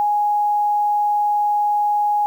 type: tone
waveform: sine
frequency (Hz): 830.6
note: G#5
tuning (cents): 0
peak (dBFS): -15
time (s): 0-2.26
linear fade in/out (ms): 0
effects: 8-bit